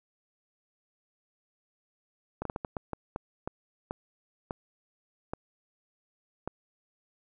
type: slowing click train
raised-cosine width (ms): 1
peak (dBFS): -19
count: 13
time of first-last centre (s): 2.42-6.476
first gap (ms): 33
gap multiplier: 1.38
effects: none